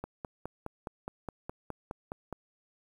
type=click train; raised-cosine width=1 ms; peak=-23 dBFS; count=12; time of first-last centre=0.04-2.327 s; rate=4.81 Hz; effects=9-bit